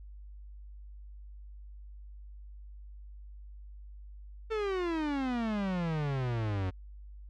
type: exponential sweep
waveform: 45% pulse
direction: down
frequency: 450 to 90 Hz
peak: -30 dBFS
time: 4.5-6.71 s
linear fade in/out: 20 ms
effects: added 50 Hz sine -45 dBFS peak until 7.29 s + low-pass 3000 Hz 12 dB/octave